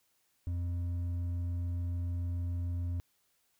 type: tone with hard clipping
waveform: sine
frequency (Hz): 87.31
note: F2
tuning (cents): 0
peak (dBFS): -33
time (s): 0.47-3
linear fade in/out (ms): 0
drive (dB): 4
effects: white hiss -74 dBFS RMS until 3.59 s